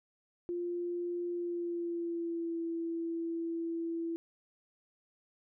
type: tone with pitch glide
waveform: sine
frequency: 349.2 to 333 Hz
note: F4 to E4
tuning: 0 to +18 cents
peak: -33 dBFS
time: 0.49-4.16 s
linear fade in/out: 0 ms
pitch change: -82 cents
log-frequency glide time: 1.31-2.6 s
effects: none